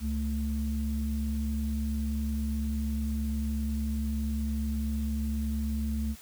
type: tone pair together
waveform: sine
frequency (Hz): 69.3 / 219.4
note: C#2 / A3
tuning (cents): 0 / -5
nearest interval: octave + minor sixth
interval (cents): 1995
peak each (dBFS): -29 / -31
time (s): 0-6.16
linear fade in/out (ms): 50
effects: tanh soft clip ceiling -20 dBFS + white hiss -51 dBFS RMS until 6.21 s